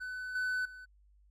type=tone with level steps; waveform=triangle; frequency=1504 Hz; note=F#6; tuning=28 cents sharp; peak=-36 / -29 / -45 dBFS; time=0-0.86 s; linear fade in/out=20 ms; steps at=0.35 / 0.65 s; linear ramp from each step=5 ms; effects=added 50 Hz sine -61 dBFS peak until 1.3 s + AAC 48 kbps